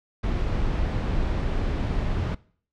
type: noise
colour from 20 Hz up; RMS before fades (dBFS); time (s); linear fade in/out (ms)
brown; -25; 0.23-2.35; 10
effects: noise-tail reverb RT60 0.5 s tail -21 dB re dry + low-pass 4000 Hz 12 dB/octave